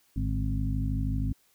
harmonic tone with a mistuned harmonic, 52.8 Hz, G#1, 29 cents sharp, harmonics 1 / 2 / 3 / 4 / 5, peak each -29 / -31 / -35 / -38 / -35 dBFS, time 0.16-1.33 s, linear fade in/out 5 ms, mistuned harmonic 3, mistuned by -76 cents, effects white hiss -66 dBFS RMS until 1.54 s

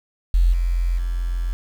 sine tone with level steps, 43.46 Hz, F1, 8 cents flat, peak -12 / -17 / -20 dBFS, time 0.34-1.53 s, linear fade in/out 0 ms, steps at 0.52 / 0.97 s, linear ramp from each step 20 ms, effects 7-bit

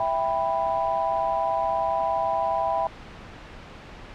sine chord, E minor, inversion none, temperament just, 659.3 / 791.1 / 988.9 Hz, E5 / G5 / B5, 0 / +16 / +2 cents, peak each -26 / -26 / -27 dBFS, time 0-2.87 s, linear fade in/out 2 ms, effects pink hiss -42 dBFS RMS until 4.14 s + low-pass 3000 Hz 12 dB/octave

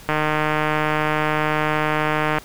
click train, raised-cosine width 0.5 ms, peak -5 dBFS, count 352, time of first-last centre 0.09-2.384 s, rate 153 Hz, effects pink hiss -43 dBFS RMS until 2.44 s

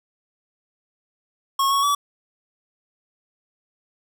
square tone with pitch steps, 1092 / 1109 / 1145 Hz, C#6 / C#6 / D6, -26 / 0 / -44 cents, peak -18 dBFS, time 1.59-1.95 s, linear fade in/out 5 ms, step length 120 ms, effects none

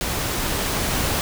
pink noise with level ramp, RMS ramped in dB -25 to -22 dBFS, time 0.01-1.21 s, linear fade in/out 0 ms, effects none

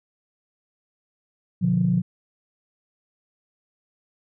sine chord, B diminished, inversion none, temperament just, 123.47 / 148.16 / 177.8 Hz, B2 / D3 / F3, 0 / +16 / +31 cents, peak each -24 / -25 / -19 dBFS, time 1.61-2.02 s, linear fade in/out 20 ms, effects tanh soft clip ceiling -9 dBFS

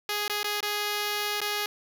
5% pulse tone with dropouts, 415.3 Hz, G#4, in tune, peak -16 dBFS, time 0.09-1.66 s, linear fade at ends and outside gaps 2 ms, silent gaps 0.28-0.297 / 0.432-0.443 / 0.606-0.628 / 1.405-1.415 s, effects none

